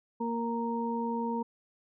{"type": "harmonic tone", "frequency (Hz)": 232.6, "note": "A#3", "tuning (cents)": -4, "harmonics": [1, 2, 4], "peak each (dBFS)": [-32, -36, -34], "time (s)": [0.2, 1.43], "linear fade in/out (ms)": 10, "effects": []}